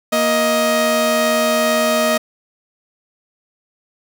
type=tone pair together; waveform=sawtooth; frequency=235 / 627.4 Hz; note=A#3 / D#5; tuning=+14 / +14 cents; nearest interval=octave + perfect fourth; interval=1700 cents; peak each=-16 / -11 dBFS; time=0.12-2.18 s; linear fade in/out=10 ms; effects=none